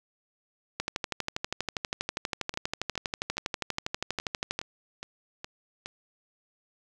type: two click trains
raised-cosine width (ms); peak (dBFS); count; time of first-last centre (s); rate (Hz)
0.2; -12 / -20; 48 / 9; 0.8-4.59 / 2.54-5.86; 12.4 / 2.41
effects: none